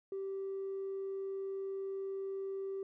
triangle tone with tanh clipping, 388.7 Hz, G4, 15 cents flat, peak -37 dBFS, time 0.12-2.83 s, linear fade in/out 2 ms, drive 5 dB, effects none

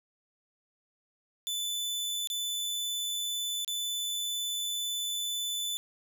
sawtooth tone with dropouts, 3502 Hz, A7, 9 cents flat, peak -28 dBFS, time 1.47-5.77 s, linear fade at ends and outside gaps 0 ms, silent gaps 2.273-2.301 / 3.647-3.678 s, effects none

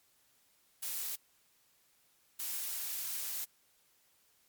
blue noise bursts at uneven times, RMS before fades -38 dBFS, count 2, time 0.82-1.16 / 2.39-3.45 s, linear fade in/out 10 ms, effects white hiss -70 dBFS RMS until 4.48 s + MP3 96 kbps

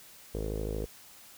sawtooth tone with low-pass filter, 53 Hz, G#1, 36 cents sharp, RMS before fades -34 dBFS, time 0.34-0.86 s, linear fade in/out 10 ms, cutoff 460 Hz, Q 5.6, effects white hiss -53 dBFS RMS until 1.37 s

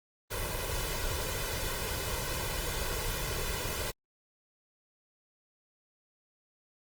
pink noise with comb filter, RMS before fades -34 dBFS, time 0.3-3.92 s, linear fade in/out 20 ms, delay 2 ms, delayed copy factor +0.65, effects Opus 24 kbps

